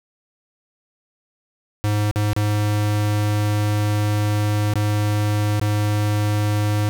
square tone with dropouts, 104.7 Hz, G#2, 15 cents sharp, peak -18 dBFS, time 1.84-6.89 s, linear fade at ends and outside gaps 0 ms, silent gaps 2.112-2.159 / 2.332-2.364 / 4.737-4.756 / 5.597-5.614 s, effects none

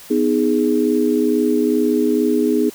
sine chord, G# minor, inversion first, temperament just, 249.2 / 311.5 / 415.3 Hz, B3 / D#4 / G#4, +16 / +2 / 0 cents, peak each -18 dBFS, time 0.1-2.7 s, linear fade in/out 10 ms, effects white hiss -40 dBFS RMS until 2.74 s

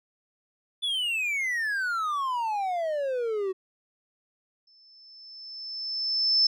triangle exponential sweep, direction down, 3500 to 370 Hz, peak -24 dBFS, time 0.82-3.53 s, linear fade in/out 20 ms
sine tone with exponential growth, 5274 Hz, E8, in tune, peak -17 dBFS, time 4.67-6.47 s, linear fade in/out 5 ms, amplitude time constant 390 ms
effects none

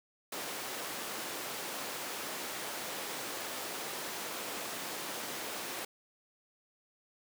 pink high-pass noise, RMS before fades -40 dBFS, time 0.32-5.85 s, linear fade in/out 5 ms, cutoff 340 Hz, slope 12 dB/octave, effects none

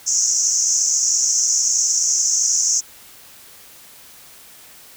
white band-pass noise, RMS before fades -18 dBFS, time 0.06-2.81 s, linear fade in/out 20 ms, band 5600 to 7100 Hz, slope 96 dB/octave, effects white hiss -44 dBFS RMS until 4.96 s

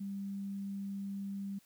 sine tone, 197.8 Hz, G3, 16 cents sharp, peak -37 dBFS, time 0-1.59 s, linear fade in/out 10 ms, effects white hiss -67 dBFS RMS until 1.65 s

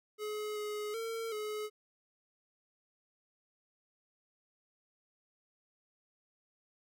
square tone with pitch steps, 423.6 / 420 / 454.4 / 424.8 Hz, G#4 / G#4 / A#4 / G#4, +34 / +19 / -44 / +39 cents, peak -37 dBFS, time 0.18-1.7 s, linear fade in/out 50 ms, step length 380 ms, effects none

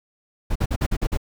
brown noise bursts, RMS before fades -21 dBFS, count 7, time 0.5-1.174 s, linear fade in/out 10 ms, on 56 ms, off 47 ms, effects none

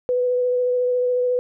sine tone with vibrato, 496.5 Hz, B4, 9 cents sharp, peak -17 dBFS, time 0.09-1.39 s, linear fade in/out 0 ms, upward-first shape sine, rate 14 Hz, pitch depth 13 cents each way, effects none

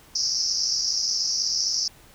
white band-pass noise, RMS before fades -25 dBFS, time 0.15-1.88 s, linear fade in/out 5 ms, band 4900 to 5800 Hz, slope 96 dB/octave, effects pink hiss -52 dBFS RMS until 2.14 s

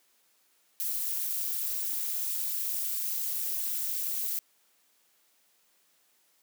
violet noise with amplitude modulation, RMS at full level -28 dBFS, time 0.8-4.39 s, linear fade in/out 0 ms, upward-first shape sine, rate 246 Hz, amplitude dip 90%, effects white hiss -68 dBFS RMS until 6.42 s + high-pass 200 Hz 12 dB/octave

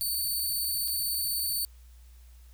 5% pulse tone with dropouts, 4516 Hz, C#8, 31 cents sharp, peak -21 dBFS, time 0.01-1.65 s, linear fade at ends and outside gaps 0 ms, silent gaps 0.877-0.882 s, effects added 60 Hz sine -49 dBFS peak until 2.53 s + white hiss -64 dBFS RMS until 2.53 s

